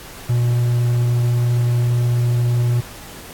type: tone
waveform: triangle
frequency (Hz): 120.6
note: B2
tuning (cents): -41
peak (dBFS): -12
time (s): 0.29-2.81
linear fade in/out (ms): 10
effects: pink hiss -37 dBFS RMS until 3.33 s + AAC 64 kbps